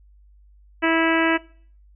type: harmonic tone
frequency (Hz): 327.1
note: E4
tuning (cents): -13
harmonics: 1 / 2 / 3 / 4 / 5 / 6 / 7 / 8 / 9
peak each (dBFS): -20 / -25 / -27 / -28 / -25 / -26 / -29 / -29 / -34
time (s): 0.82-1.38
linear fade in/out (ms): 20
effects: noise-tail reverb RT60 0.5 s tail -21 dB re dry + added 50 Hz sine -49 dBFS peak until 1.95 s